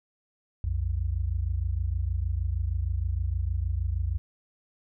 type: tone pair together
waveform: sine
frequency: 61.2 / 87.63 Hz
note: B1 / F2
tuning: -15 / +6 cents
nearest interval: tritone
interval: 621 cents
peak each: -28 dBFS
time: 0.64-4.18 s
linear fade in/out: 0 ms
effects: none